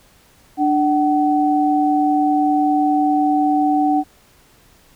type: tone pair together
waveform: sine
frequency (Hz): 295.8 / 755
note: D4 / F#5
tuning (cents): +13 / +35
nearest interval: octave + major third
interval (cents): 1622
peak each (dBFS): -16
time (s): 0.57-4.04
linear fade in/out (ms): 50
effects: pink hiss -52 dBFS RMS until 4.95 s